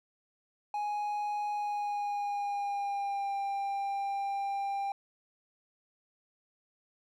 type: tone with pitch glide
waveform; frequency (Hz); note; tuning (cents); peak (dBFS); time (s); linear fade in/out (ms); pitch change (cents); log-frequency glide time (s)
triangle; 831 to 794.4; G#5 to G5; +1 to +23; -29; 0.74-4.92; 2; -78; 1.52-3.35
effects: none